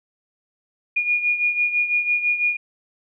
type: beating tone pair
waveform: sine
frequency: 2436 / 2442 Hz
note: D#7 / D#7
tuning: -37 / -33 cents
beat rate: 6 Hz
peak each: -19 / -25 dBFS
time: 0.96-2.57 s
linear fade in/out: 10 ms
effects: none